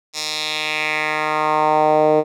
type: tone with band-pass filter sweep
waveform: 10% pulse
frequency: 153.7 Hz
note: D#3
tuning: 21 cents flat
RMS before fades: -18 dBFS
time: 0.13-2.24 s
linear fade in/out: 50 ms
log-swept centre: 5500 to 480 Hz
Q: 2.2
effects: none